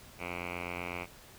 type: tone with low-pass filter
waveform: 5% pulse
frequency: 88 Hz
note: F2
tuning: 14 cents sharp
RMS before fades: -39 dBFS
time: 0.18-1.07 s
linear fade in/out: 50 ms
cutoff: 2300 Hz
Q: 5.5
effects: pink hiss -54 dBFS RMS until 1.38 s